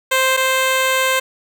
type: tone pair in turn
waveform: 10% pulse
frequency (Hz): 523.3 / 523.3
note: C5 / C5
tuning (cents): 0 / 0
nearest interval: unison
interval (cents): 0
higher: neither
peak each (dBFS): -5 / -6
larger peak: first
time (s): 0.11-0.37 / 0.37-1.2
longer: second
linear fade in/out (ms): 10
effects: none